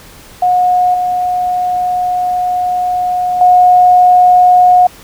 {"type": "tone with level steps", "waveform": "sine", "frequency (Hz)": 724, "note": "F#5", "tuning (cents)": -38, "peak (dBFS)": [-7, -11, -3], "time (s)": [0.42, 4.87], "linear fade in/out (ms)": 5, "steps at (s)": [0.94, 3.41], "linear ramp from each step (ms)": 2, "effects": ["pink hiss -37 dBFS RMS until 5.03 s"]}